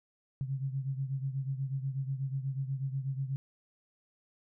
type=beating tone pair; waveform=sine; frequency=133.4 / 141.6 Hz; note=C3 / C#3; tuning=+34 / +37 cents; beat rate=8.2 Hz; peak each=-33 / -38 dBFS; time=0.41-3.36 s; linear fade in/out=0 ms; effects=none